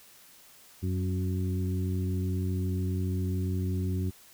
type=harmonic tone with a mistuned harmonic; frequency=92.5 Hz; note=F#2; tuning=in tune; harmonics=1 / 2 / 3 / 4; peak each=-28 / -34 / -38 / -40 dBFS; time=0.82-4.11 s; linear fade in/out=20 ms; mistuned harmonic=2; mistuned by=+17 cents; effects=white hiss -55 dBFS RMS until 4.33 s